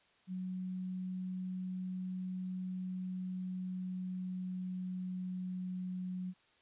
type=tone with pitch glide; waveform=sine; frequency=184.6 to 183.11 Hz; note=F#3 to F#3; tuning=-4 to -18 cents; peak=-37 dBFS; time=0.27-6.34 s; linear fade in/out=50 ms; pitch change=-14 cents; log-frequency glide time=2.65-6.04 s; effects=white hiss -69 dBFS RMS until 6.61 s + resampled to 8000 Hz